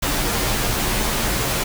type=noise with comb filter; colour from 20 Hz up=pink; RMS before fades=-21 dBFS; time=0.02-1.64 s; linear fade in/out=10 ms; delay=12 ms; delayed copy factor=-0.6; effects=none